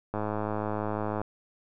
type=click train; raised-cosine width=1 ms; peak=-17 dBFS; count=115; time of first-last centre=0.14-1.215 s; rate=106 Hz; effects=none